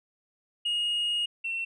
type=tone pair in turn; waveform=sine; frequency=2868 / 2707 Hz; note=F7 / E7; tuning=+45 / +45 cents; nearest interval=minor second; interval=100 cents; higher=first; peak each=-23 / -28 dBFS; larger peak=first; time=0.65-1.26 / 1.44-1.65 s; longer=first; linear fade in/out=10 ms; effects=tanh soft clip ceiling -24 dBFS